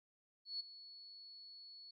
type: tone with ADSR envelope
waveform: sine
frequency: 4399 Hz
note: C#8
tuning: 14 cents flat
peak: -38 dBFS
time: 0.45-1.91 s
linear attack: 150 ms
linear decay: 12 ms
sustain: -15 dB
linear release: 6 ms
effects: none